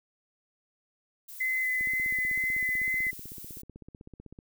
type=noise; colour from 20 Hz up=violet; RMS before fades=-44 dBFS; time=1.28-3.62 s; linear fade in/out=10 ms
type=tone with vibrato; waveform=sine; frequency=2033 Hz; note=B6; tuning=50 cents sharp; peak=-26 dBFS; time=1.4-3.11 s; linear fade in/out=10 ms; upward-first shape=square; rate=2.1 Hz; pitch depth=9 cents each way
type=click train; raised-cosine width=3 ms; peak=-33 dBFS; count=42; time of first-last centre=1.81-4.389 s; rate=15.9 Hz
effects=none